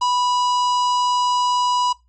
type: harmonic tone with a mistuned harmonic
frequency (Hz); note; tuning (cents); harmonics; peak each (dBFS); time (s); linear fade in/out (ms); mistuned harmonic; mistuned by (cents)
987.8; B5; 0; 1 / 3 / 4 / 5 / 6 / 7 / 8; -17 / -30 / -35 / -31 / -38 / -36 / -41; 0.01-1.93; 10; 3; -33
effects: noise-tail reverb RT60 0.2 s tail -20 dB re dry + added 60 Hz sine -56 dBFS peak until 2.08 s